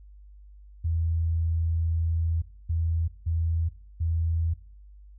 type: tone bursts at uneven times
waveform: sine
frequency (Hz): 82.41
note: E2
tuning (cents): 0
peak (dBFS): -23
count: 4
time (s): 0.84-2.42 / 2.69-3.08 / 3.26-3.69 / 4-4.54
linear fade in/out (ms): 10
effects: noise-tail reverb RT60 0.6 s tail -21 dB re dry + added 50 Hz sine -46 dBFS peak until 5.18 s